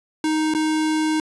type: tone with dropouts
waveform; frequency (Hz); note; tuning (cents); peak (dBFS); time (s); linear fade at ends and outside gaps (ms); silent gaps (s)
square; 311.6; D#4; +3; -19; 0.24-1.2; 2; 0.539-0.548
effects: resampled to 24000 Hz + 9-bit